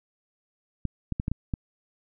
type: clicks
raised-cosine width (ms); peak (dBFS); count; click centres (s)
5; -15; 6; 0.853 / 1.123 / 1.199 / 1.281 / 1.316 / 1.538
effects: none